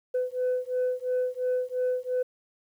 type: beating tone pair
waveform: sine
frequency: 502 / 504.9 Hz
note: B4 / B4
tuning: +28 / +38 cents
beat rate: 2.9 Hz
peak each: -27 dBFS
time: 0.14-2.23 s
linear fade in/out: 10 ms
effects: tanh soft clip ceiling -21 dBFS + 10-bit